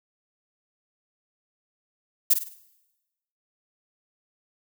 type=noise with echo; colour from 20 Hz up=violet; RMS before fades=-17 dBFS; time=2.3-2.34 s; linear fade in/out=10 ms; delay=51 ms; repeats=4; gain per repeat=-8 dB; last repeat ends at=2.544 s; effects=noise-tail reverb RT60 1.0 s tail -19 dB re dry